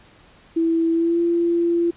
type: tone with pitch glide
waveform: sine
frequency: 329.6 to 341.2 Hz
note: E4 to F4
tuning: 0 to -40 cents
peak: -16 dBFS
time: 0.56-1.91 s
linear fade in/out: 10 ms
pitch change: +60 cents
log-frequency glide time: 0.92-1.2 s
effects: pink hiss -51 dBFS RMS until 1.96 s + resampled to 8000 Hz